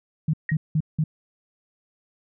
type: tone bursts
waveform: sine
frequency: 155.56 Hz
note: D#3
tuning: in tune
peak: -18 dBFS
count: 4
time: 0.28-1.04 s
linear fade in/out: 5 ms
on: 55 ms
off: 180 ms
type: tone with exponential decay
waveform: sine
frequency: 1880 Hz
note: A#6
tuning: 14 cents sharp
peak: -21 dBFS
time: 0.49-0.56 s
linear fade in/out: 2 ms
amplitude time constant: 15 ms
effects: none